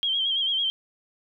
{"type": "tone with vibrato", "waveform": "sine", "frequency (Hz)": 3200, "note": "G7", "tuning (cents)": 35, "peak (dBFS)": -22, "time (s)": [0.03, 0.7], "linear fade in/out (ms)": 0, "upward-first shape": "sine", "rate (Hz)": 9, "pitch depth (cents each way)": 62, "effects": []}